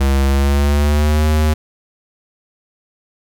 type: tone with pitch glide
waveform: square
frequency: 68.2 to 77 Hz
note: C#2 to D#2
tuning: -28 to -17 cents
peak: -12 dBFS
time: 0-1.54 s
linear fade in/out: 10 ms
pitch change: +211 cents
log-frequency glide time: 0.27-1.26 s
effects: none